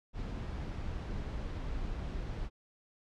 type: noise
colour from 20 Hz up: brown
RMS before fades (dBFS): -38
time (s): 0.13-2.5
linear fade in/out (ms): 50
effects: low-pass 5000 Hz 12 dB/octave